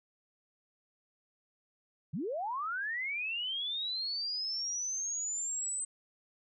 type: linear sweep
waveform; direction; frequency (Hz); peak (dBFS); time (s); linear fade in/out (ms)
sine; up; 123.4 to 8190; -33; 2.13-5.85; 10
effects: none